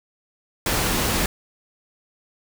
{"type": "noise", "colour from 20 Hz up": "pink", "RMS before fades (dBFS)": -22, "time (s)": [0.66, 1.26], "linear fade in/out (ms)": 2, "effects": []}